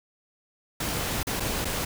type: noise with dropouts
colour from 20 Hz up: pink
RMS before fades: -29 dBFS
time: 0.8-1.85 s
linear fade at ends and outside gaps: 5 ms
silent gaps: 1.231-1.269 / 1.399-1.403 / 1.647-1.652 s
effects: none